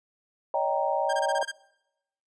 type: chord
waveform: sine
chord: Eb dominant seventh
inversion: third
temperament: equal with one note detuned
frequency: 563.7 / 622.3 / 784 / 932.3 Hz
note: Db5 / Eb5 / G5 / Bb5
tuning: +29 / 0 / 0 / 0 cents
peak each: -29 dBFS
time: 0.54-1.43 s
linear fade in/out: 2 ms
type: tone bursts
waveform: sawtooth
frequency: 1600 Hz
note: G6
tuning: 35 cents sharp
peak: -27 dBFS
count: 7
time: 1.09-1.517 s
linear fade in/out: 10 ms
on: 43 ms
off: 21 ms
effects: noise-tail reverb RT60 0.9 s tail -23 dB re dry + resampled to 22050 Hz